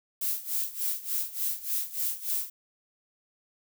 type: noise with tremolo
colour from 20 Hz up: violet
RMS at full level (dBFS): -28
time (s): 0.21-2.5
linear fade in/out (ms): 5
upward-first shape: sine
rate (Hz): 3.4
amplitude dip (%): 85
effects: none